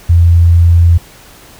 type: tone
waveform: sine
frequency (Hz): 85.1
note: F2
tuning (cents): -44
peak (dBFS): -3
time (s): 0.09-0.98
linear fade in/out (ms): 10
effects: pink hiss -38 dBFS RMS until 1.59 s